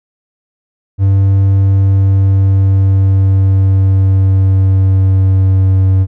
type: tone with pitch glide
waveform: triangle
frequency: 97.5 to 95 Hz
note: G2 to F#2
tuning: -9 to +46 cents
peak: -4 dBFS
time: 0.98-6.07 s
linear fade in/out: 50 ms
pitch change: -45 cents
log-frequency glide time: 1.4-5.88 s
effects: none